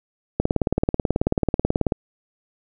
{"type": "click train", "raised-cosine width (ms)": 2, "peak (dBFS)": -5, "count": 29, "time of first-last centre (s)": [0.4, 1.922], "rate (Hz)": 18.4, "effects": []}